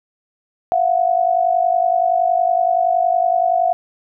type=tone pair together; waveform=sine; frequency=680 / 730.7 Hz; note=F5 / F#5; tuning=-46 / -22 cents; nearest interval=minor second; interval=124 cents; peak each=-16 dBFS; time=0.72-3.73 s; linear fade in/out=0 ms; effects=none